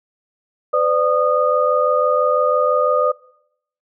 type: tone cluster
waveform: sine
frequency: 506 / 592 / 1230 Hz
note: B4 / D5 / D#6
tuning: +42 / +14 / -20 cents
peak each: -18 dBFS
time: 0.73-3.12 s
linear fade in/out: 10 ms
effects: noise-tail reverb RT60 0.7 s tail -21 dB re dry